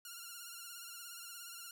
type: tone with vibrato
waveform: 5% pulse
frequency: 1400 Hz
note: F6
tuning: 4 cents sharp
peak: -36 dBFS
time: 0.05-1.71 s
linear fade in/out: 2 ms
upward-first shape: sine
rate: 17 Hz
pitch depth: 54 cents each way
effects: none